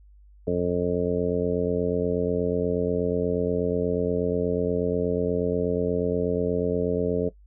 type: harmonic tone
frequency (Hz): 88.3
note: F2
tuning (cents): +20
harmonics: 1 / 2 / 3 / 4 / 5 / 6 / 7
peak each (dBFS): -34 / -29 / -30 / -34 / -24 / -31 / -33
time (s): 0.47-7.29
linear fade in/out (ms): 5
effects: noise-tail reverb RT60 0.1 s tail -18 dB re dry + added 50 Hz sine -49 dBFS peak until 7.46 s